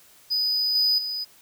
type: tone with level steps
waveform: triangle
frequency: 4978 Hz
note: D#8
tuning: in tune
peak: -20 / -17 / -26 dBFS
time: 0.3-1.25 s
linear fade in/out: 20 ms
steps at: 0.75 / 0.98 s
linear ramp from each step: 5 ms
effects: white hiss -54 dBFS RMS until 1.41 s